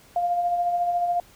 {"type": "tone with tremolo", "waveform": "sine", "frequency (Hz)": 701, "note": "F5", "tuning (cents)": 6, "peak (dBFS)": -19, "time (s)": [0.16, 1.2], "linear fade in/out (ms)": 2, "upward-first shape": "sine", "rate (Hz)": 14, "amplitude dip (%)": 40, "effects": ["pink hiss -53 dBFS RMS until 1.35 s"]}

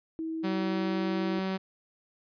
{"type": "tone with pitch glide", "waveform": "sine", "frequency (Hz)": [322.4, 331.5], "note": ["E4", "E4"], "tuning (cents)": [-38, 10], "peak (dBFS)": -31, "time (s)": [0.19, 1.39], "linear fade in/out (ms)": 0, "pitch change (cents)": 48, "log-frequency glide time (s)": [0.36, 1.09]}
{"type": "tone", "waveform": "sawtooth", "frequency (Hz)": 190, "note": "F#3", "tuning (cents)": 46, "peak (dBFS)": -25, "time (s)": [0.43, 1.58], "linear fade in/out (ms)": 20}
{"effects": ["resampled to 11025 Hz"]}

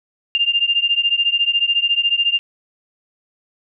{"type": "beating tone pair", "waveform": "sine", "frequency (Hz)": [2794, 2808], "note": ["F7", "F7"], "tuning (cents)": [0, 9], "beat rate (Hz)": 14, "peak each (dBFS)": [-17, -18], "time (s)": [0.35, 2.39], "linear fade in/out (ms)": 0, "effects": []}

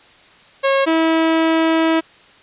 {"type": "tone pair in turn", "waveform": "sawtooth", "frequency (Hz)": [545, 324.1], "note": ["C#5", "E4"], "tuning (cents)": [-29, -29], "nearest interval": "major sixth", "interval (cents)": 900, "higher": "first", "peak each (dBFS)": -9, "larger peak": "neither", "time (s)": [[0.63, 0.86], [0.86, 2.01]], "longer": "second", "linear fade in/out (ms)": 20, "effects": ["white hiss -47 dBFS RMS until 2.42 s", "resampled to 8000 Hz"]}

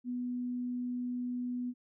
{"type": "tone", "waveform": "sine", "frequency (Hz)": 246.7, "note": "B3", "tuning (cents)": -2, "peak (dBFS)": -33, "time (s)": [0.04, 1.74], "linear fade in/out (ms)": 50, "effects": []}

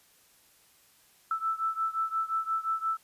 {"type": "beating tone pair", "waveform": "sine", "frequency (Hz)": [1318.5, 1324.2], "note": ["E6", "E6"], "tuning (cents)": [0, 7], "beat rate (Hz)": 5.7, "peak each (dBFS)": [-30, -32], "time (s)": [1.31, 2.97], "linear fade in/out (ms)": 2, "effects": ["white hiss -62 dBFS RMS until 3.03 s", "resampled to 32000 Hz"]}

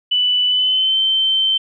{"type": "tone with pitch glide", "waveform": "sine", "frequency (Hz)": [2980, 3101], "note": ["F#7", "G7"], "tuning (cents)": [12, -19], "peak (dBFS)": -13, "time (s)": [0.11, 1.58], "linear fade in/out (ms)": 10, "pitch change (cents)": 69, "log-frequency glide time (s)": [0.47, 0.99], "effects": []}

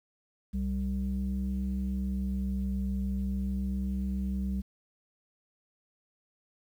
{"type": "tone pair together", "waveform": "sine", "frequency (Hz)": [64.94, 194.4], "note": ["C2", "G3"], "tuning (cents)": [-12, -14], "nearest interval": "octave + perfect fifth", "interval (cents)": 1898, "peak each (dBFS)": [-30, -30], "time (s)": [0.53, 4.62], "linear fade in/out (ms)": 20, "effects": ["tanh soft clip ceiling -24 dBFS", "10-bit"]}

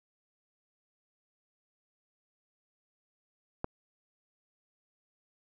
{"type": "click", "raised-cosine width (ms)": 1, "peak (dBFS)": -18, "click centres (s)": 3.644, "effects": []}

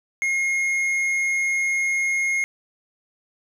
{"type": "tone with tanh clipping", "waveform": "triangle", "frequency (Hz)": 2148, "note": "C7", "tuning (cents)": 45, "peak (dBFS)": -21, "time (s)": [0.22, 2.44], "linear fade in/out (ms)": 0, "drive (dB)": 11, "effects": []}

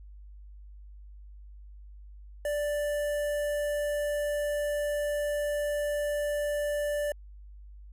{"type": "tone with notch filter", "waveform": "square", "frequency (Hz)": 587.3, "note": "D5", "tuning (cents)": 0, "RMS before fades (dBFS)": -30, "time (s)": [2.45, 7.12], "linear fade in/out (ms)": 2, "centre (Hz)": 4300, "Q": 0.67, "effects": ["added 50 Hz sine -45 dBFS peak until 7.92 s", "resampled to 32000 Hz"]}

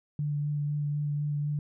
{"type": "tone with vibrato", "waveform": "sine", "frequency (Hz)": 146.83, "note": "D3", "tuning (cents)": 0, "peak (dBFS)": -27, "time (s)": [0.19, 1.59], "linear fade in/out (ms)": 2, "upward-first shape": "sine", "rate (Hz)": 4, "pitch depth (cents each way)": 13, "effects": []}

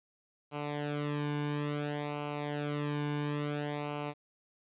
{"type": "tone with flanger", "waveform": "sawtooth", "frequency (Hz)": 146.83, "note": "D3", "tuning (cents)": 0, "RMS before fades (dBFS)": -35, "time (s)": [0.51, 4.14], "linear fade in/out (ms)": 50, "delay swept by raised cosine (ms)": [0.56, 1.56], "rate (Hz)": 0.58, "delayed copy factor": -0.8, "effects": ["resampled to 8000 Hz", "11-bit"]}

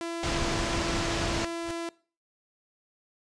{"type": "tone", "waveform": "sawtooth", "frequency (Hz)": 336.3, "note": "E4", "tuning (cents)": 35, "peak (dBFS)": -28, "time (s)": [0.01, 1.89], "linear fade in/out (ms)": 0}
{"type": "low-pass noise", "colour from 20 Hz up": "pink", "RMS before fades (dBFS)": -30, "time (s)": [0.23, 1.45], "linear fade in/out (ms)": 2, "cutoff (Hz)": 7000, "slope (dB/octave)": 24}
{"type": "noise with exponential growth", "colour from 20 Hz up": "pink", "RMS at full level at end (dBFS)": -35, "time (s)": [1.58, 1.71], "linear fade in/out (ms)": 2, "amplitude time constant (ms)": 27}
{"effects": ["noise-tail reverb RT60 0.4 s tail -22 dB re dry", "resampled to 22050 Hz"]}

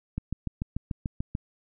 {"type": "click train", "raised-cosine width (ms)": 5, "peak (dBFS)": -17, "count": 9, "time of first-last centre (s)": [0.18, 1.351], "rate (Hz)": 6.83, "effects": []}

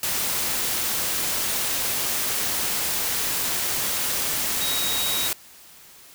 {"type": "tone in noise", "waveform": "sine", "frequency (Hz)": 3794, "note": "A#7", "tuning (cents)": 30, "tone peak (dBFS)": -27, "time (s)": [4.61, 5.28], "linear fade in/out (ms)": 2, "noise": "white", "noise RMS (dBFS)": -25, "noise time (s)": [0.03, 5.33], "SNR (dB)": -5, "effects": ["white hiss -48 dBFS RMS until 6.14 s"]}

